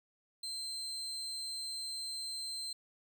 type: tone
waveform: 35% pulse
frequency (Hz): 4122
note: C8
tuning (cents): -27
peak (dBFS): -37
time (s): 0.43-2.73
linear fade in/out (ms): 5
effects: none